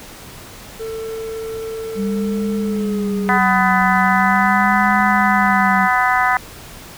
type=tone with pitch glide; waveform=triangle; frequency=446.2 to 413.9 Hz; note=A4 to G#4; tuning=+24 to -6 cents; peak=-22 dBFS; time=0.79-3.39 s; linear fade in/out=20 ms; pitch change=-130 cents; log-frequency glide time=2.58-3.09 s
type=tone with vibrato; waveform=sine; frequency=196 Hz; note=G3; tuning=in tune; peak=-18 dBFS; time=1.95-5.89 s; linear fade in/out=50 ms; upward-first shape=sine; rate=0.41 Hz; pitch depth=74 cents each way
type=harmonic tone; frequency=250.2 Hz; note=B3; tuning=23 cents sharp; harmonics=3 / 4 / 5 / 6 / 7 / 8; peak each=-18 / -19 / -20 / -21 / -21 / -22 dBFS; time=3.29-6.37 s; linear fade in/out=0 ms
effects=pink hiss -37 dBFS RMS until 6.97 s